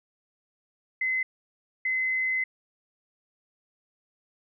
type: tone bursts at uneven times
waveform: sine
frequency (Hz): 2045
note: C7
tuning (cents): -40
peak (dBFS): -24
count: 2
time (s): 1.01-1.23 / 1.85-2.44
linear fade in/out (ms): 5
effects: none